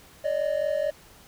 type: tone pair together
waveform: triangle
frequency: 570 / 614.5 Hz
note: C#5 / D#5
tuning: +48 / -22 cents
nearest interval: minor second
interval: 130 cents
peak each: -25 / -24 dBFS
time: 0.24-0.91 s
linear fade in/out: 10 ms
effects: pink hiss -52 dBFS RMS until 1.27 s